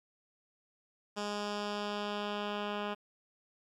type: tone with low-pass filter sweep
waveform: 10% pulse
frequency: 206.5 Hz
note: G#3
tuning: 10 cents flat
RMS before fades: -37 dBFS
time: 1.16-2.95 s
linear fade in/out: 20 ms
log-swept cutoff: 6200 to 2600 Hz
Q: 1.5
effects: 11-bit